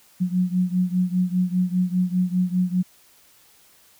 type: beating tone pair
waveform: sine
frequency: 180 / 185 Hz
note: F#3 / F#3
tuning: -47 / 0 cents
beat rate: 5 Hz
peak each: -21 / -23 dBFS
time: 0.2-2.83 s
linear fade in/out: 20 ms
effects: white hiss -55 dBFS RMS until 3.99 s